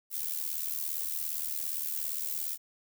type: noise with amplitude modulation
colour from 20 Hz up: violet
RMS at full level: -31 dBFS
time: 0.1-2.58 s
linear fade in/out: 50 ms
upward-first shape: sine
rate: 77.4 Hz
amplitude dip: 75%
effects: none